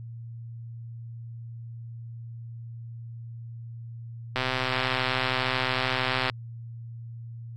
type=click train; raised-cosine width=0.3 ms; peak=-10 dBFS; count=251; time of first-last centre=4.36-6.298 s; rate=129 Hz; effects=added 116 Hz sine -37 dBFS peak until 7.56 s + AAC 48 kbps